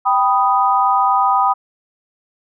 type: chord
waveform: sine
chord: G augmented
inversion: none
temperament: equal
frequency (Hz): 784 / 987.8 / 1244.5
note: G5 / B5 / D#6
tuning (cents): 0 / 0 / 0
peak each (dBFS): -16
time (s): 0.05-1.54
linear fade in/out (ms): 20
effects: none